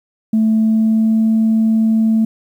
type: tone with pitch glide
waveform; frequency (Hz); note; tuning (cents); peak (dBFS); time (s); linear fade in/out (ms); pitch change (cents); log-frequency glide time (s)
sine; 220 to 221.9; A3 to A3; 0 to +15; -9; 0.33-2.25; 5; +15; 0.52-1.3
effects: tanh soft clip ceiling -7 dBFS + 8-bit